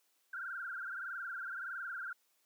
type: tone with frequency modulation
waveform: sine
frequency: 1480 Hz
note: F#6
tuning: in tune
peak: -39 dBFS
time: 0.33-2.13 s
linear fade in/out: 5 ms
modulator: 21.6 Hz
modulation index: 5.2
effects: white hiss -75 dBFS RMS until 2.45 s + high-pass 300 Hz 12 dB/octave